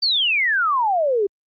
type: exponential sweep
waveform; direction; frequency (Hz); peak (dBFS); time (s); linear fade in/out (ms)
sine; down; 4699 to 382.9; -16; 0.02-1.27; 10
effects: Opus 32 kbps